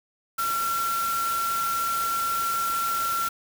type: tone in noise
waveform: sine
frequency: 1361 Hz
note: F6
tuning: 45 cents flat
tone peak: -24 dBFS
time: 0.38-3.29 s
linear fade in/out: 10 ms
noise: white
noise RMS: -33 dBFS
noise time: 0.38-3.29 s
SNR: +6 dB
effects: none